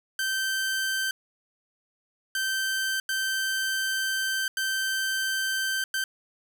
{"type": "tone bursts at uneven times", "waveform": "sawtooth", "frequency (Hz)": 1553, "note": "G6", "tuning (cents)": -17, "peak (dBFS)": -22, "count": 5, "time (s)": [[0.19, 1.11], [2.35, 3], [3.09, 4.48], [4.57, 5.84], [5.94, 6.04]], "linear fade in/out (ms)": 2, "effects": []}